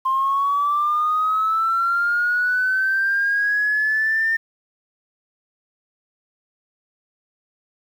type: linear sweep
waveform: sine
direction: up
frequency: 1049 to 1814 Hz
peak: -16 dBFS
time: 0.05-4.37 s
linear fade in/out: 10 ms
effects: tanh soft clip ceiling -12 dBFS + 8-bit